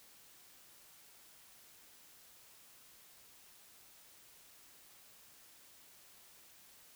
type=silence; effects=white hiss -61 dBFS RMS until 6.95 s